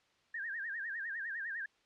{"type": "tone with vibrato", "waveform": "sine", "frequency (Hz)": 1718, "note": "A6", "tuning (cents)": -42, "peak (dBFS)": -37, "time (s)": [0.34, 1.66], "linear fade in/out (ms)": 5, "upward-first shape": "sine", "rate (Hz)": 9.9, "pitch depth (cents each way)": 160, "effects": ["white hiss -71 dBFS RMS until 1.85 s", "low-pass 4000 Hz 12 dB/octave"]}